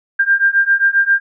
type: beating tone pair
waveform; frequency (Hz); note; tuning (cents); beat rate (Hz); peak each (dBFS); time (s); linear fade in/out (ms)
sine; 1591 / 1598.5; G6 / G6; +25 / +33; 7.5; -14 / -13; 0.19-1.2; 10
effects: none